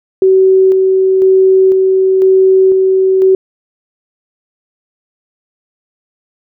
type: tone with tremolo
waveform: sine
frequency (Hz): 379.4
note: F#4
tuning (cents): +43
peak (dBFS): -4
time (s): 0.22-3.35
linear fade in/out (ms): 2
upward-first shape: square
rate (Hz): 1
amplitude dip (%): 25
effects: none